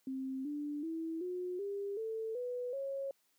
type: tone with pitch steps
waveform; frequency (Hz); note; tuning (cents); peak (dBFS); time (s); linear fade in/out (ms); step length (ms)
sine; 264.4 / 293.4 / 325.5 / 361.2 / 400.8 / 444.7 / 493.4 / 547.4; C4 / D4 / E4 / F#4 / G4 / A4 / B4 / C#5; +18 / -2 / -22 / -42 / +38 / +18 / -2 / -22; -36; 0.07-3.11; 2; 380
effects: white hiss -75 dBFS RMS until 3.38 s + high-pass 150 Hz 12 dB/octave